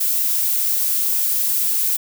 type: noise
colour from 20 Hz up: violet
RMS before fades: -19 dBFS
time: 0-1.97 s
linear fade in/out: 10 ms
effects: none

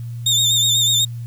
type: tone with vibrato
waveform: 30% pulse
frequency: 3637 Hz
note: A#7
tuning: 43 cents flat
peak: -11 dBFS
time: 0.26-1.05 s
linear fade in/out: 5 ms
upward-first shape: triangle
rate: 8.1 Hz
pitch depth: 66 cents each way
effects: added 118 Hz sine -26 dBFS peak until 1.26 s + white hiss -53 dBFS RMS until 1.26 s

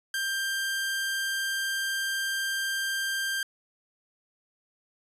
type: tone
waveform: sawtooth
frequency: 1584 Hz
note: G6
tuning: 18 cents sharp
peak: -24 dBFS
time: 0.14-3.43 s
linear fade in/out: 2 ms
effects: resampled to 32000 Hz

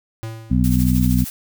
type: tone with exponential decay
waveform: square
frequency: 112.1 Hz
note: A2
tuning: 33 cents sharp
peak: -25 dBFS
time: 0.23-0.92 s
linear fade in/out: 0 ms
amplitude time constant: 150 ms
type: harmonic tone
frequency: 62.3 Hz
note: B1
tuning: 16 cents sharp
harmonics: 1 / 2 / 3 / 4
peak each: -19 / -19 / -19 / -19 dBFS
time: 0.5-1.25 s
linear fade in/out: 20 ms
type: noise with tremolo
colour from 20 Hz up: blue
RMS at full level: -29 dBFS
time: 0.64-1.3 s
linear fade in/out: 0 ms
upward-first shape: sine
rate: 13 Hz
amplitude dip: 60%
effects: none

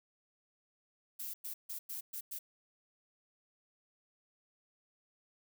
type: noise bursts at uneven times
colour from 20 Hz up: violet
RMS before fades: -42 dBFS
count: 6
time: 1.19-1.34 / 1.44-1.54 / 1.69-1.79 / 1.89-2.01 / 2.13-2.21 / 2.31-2.39 s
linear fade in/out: 10 ms
effects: none

